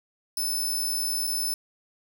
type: tone with dropouts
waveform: 15% pulse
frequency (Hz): 5270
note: E8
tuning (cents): -1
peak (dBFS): -20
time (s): 0.37-1.54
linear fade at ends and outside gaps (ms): 2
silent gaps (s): 1.27-1.274
effects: 8-bit

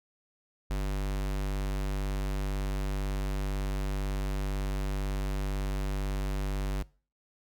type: tone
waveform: square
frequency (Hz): 49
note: G1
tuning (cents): 0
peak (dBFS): -29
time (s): 0.7-6.83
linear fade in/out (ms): 10
effects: noise-tail reverb RT60 0.4 s tail -22 dB re dry

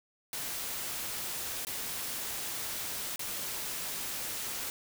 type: noise with dropouts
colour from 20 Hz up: white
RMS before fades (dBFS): -37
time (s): 0.33-4.7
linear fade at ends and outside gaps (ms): 1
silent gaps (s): 1.65-1.669 / 3.16-3.193
effects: none

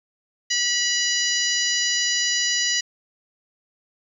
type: harmonic tone with a mistuned harmonic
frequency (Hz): 974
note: B5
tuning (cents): -24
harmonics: 2 / 3 / 4 / 5 / 6 / 7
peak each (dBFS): -26 / -27 / -28 / -26 / -26 / -29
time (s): 0.5-2.81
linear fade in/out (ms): 10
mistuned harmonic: 4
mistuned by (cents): +38
effects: 9-bit

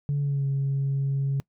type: tone with pitch glide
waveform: sine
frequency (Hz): 143.2 to 137.68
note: D3 to C#3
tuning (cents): -43 to -11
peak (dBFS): -21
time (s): 0.09-1.4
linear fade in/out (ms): 0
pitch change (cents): -68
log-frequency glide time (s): 0.2-0.46
effects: noise-tail reverb RT60 0.1 s tail -24 dB re dry + tanh soft clip ceiling -20 dBFS

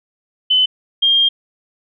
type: tone pair in turn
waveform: sine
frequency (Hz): 3028 / 3212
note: F#7 / G7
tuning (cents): +39 / +41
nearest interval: minor second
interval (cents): 102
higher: second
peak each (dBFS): -10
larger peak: neither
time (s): 0.5-0.66 / 1.02-1.29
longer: second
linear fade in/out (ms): 10
effects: none

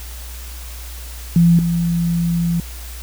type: tone pair in turn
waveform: sine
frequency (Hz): 170 / 170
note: F3 / F3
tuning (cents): -46 / -46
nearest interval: unison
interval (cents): 0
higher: neither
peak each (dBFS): -8 / -15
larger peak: first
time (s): 1.36-1.59 / 1.59-2.6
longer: second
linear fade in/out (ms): 2
effects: added 60 Hz sine -30 dBFS peak until 3.02 s + white hiss -37 dBFS RMS until 3.02 s

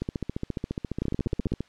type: two click trains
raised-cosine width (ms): 3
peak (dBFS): -14 / -16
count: 9 / 24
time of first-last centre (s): 1.02-1.52 / 0.02-1.606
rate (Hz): 16 / 14.5
effects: white hiss -59 dBFS RMS until 1.68 s + low-pass 4000 Hz 12 dB/octave

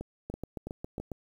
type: two click trains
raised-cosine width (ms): 2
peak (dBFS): -23 / -24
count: 7 / 4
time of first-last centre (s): 0.3-1.117 / 0.01-1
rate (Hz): 7.34 / 3.03
effects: 9-bit

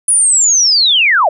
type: linear sweep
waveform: sine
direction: down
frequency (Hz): 9956 to 554.4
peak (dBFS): -7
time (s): 0.08-1.29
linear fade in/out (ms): 5
effects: none

